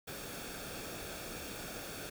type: noise with comb filter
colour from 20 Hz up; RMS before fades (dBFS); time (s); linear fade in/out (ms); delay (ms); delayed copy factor
pink; -44; 0.07-2.1; 10; 1; -0.55
effects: none